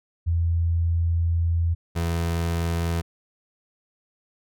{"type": "tone pair in turn", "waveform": ["sine", "30% pulse"], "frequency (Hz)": [84.1, 84.1], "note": ["E2", "E2"], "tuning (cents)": [35, 35], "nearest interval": "unison", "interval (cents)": 0, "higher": "neither", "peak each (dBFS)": [-19, -20], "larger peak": "first", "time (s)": [[0.26, 1.75], [1.95, 3.02]], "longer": "first", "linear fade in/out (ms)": 20, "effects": []}